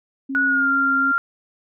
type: tone with vibrato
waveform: sine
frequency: 269.6 Hz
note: C#4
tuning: 48 cents flat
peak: -24 dBFS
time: 0.29-1.12 s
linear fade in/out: 10 ms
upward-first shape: triangle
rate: 2.6 Hz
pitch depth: 17 cents each way
type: tone with pitch glide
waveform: sine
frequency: 1464 to 1389 Hz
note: F#6 to F6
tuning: -19 to -10 cents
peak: -16 dBFS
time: 0.35-1.18 s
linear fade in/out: 0 ms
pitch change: -91 cents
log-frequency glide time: 0.46-0.7 s
effects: none

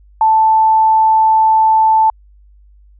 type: tone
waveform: sine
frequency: 880 Hz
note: A5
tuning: in tune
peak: -7 dBFS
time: 0.21-2.1 s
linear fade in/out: 2 ms
effects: added 50 Hz sine -42 dBFS peak until 2.99 s

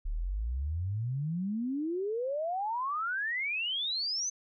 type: exponential sweep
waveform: sine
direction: up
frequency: 34.84 to 6272 Hz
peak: -30 dBFS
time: 0.05-4.3 s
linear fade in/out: 10 ms
effects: none

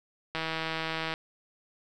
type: click train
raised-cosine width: 0.3 ms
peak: -16 dBFS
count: 128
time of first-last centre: 0.35-1.139 s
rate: 161 Hz
effects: none

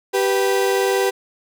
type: tone pair together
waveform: 35% pulse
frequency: 389.7 / 491 Hz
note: G4 / B4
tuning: -10 / -10 cents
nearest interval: major third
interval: 400 cents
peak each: -16 / -19 dBFS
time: 0.13-1.11 s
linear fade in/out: 20 ms
effects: none

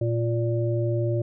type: harmonic tone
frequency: 116.54 Hz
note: A#2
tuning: in tune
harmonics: 1 / 3 / 5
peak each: -23 / -28 / -30 dBFS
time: 0.01-1.22 s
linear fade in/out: 5 ms
effects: none

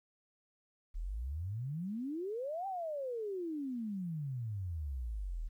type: exponential two-way sweep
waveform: sine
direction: up then down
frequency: 36.71 to 796 to 36.71 Hz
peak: -36 dBFS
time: 0.94-5.49 s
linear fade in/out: 20 ms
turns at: 2.67 s
effects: 12-bit

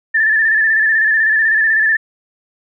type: tone with vibrato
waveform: sine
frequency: 1760 Hz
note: A6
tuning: in tune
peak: -10 dBFS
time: 0.14-1.97 s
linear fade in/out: 10 ms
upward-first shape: square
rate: 16 Hz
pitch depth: 40 cents each way
effects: none

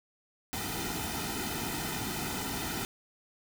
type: noise with comb filter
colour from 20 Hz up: pink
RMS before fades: -35 dBFS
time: 0.53-2.85 s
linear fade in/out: 0 ms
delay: 1.8 ms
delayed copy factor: -0.8
effects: none

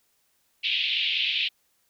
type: band-pass noise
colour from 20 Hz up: pink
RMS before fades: -26 dBFS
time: 0.63-1.49 s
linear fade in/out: 20 ms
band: 2500 to 3700 Hz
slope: 48 dB/octave
effects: white hiss -69 dBFS RMS until 1.89 s

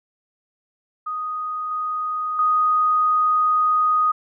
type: tone with level steps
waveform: sine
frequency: 1244.5 Hz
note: D#6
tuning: in tune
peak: -24 / -22 / -15 dBFS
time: 1.06-4.12 s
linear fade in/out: 10 ms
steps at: 1.71 / 2.39 s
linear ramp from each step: 2 ms
effects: none

